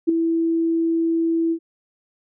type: tone with ADSR envelope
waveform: sine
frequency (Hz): 330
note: E4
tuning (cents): +2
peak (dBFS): -10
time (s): 0.07-1.59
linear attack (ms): 22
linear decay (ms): 6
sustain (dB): -7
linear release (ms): 75
effects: none